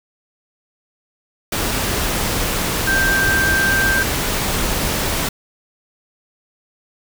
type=tone in noise; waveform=sine; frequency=1573 Hz; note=G6; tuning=6 cents sharp; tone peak=-15 dBFS; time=2.87-4.03 s; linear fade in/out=5 ms; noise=pink; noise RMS=-20 dBFS; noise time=1.52-5.29 s; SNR=+2 dB; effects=none